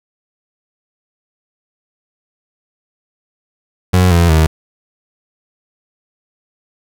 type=tone with pitch steps; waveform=30% pulse; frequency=91.3 / 85.4 / 79.3 Hz; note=F#2 / F2 / D#2; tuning=-23 / -38 / +33 cents; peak=-5 dBFS; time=3.93-4.47 s; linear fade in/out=10 ms; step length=180 ms; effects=none